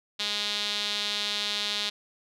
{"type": "tone with band-pass filter", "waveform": "sawtooth", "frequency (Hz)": 206.9, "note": "G#3", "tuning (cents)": -6, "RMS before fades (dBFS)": -30, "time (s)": [0.19, 1.9], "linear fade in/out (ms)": 10, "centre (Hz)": 3800, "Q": 3.7, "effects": []}